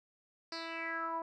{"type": "tone with low-pass filter sweep", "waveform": "10% pulse", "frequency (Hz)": 329.6, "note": "E4", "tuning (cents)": 0, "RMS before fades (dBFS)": -39, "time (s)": [0.52, 1.22], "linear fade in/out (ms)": 2, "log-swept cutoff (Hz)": [4900, 850], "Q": 5.3, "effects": []}